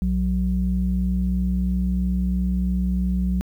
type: tone pair together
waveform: sine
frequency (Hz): 61.6 / 184.59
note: B1 / F#3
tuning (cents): -4 / -4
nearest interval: octave + perfect fifth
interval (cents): 1900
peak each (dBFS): -21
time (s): 0.02-3.41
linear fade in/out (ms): 0
effects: tanh soft clip ceiling -12 dBFS + 9-bit